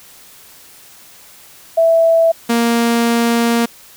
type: tone pair in turn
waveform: sine / sawtooth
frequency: 659.3 / 233.7 Hz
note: E5 / A#3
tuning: 0 / +5 cents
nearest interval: octave + tritone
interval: 1795 cents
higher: first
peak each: -8 dBFS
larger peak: neither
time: 1.77-2.32 / 2.49-3.66 s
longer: second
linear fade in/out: 10 ms
effects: white hiss -42 dBFS RMS until 3.96 s